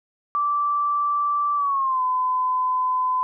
sine tone with pitch glide, 1166 to 1015.1 Hz, D6 to B5, -13 to +47 cents, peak -19 dBFS, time 0.35-3.23 s, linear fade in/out 0 ms, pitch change -240 cents, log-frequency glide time 1.56-2.02 s, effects none

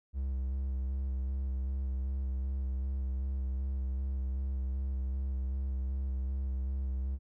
triangle tone with vibrato, 66 Hz, C2, 16 cents sharp, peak -29 dBFS, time 0.13-7.19 s, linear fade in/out 50 ms, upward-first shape square, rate 2.6 Hz, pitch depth 22 cents each way, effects none

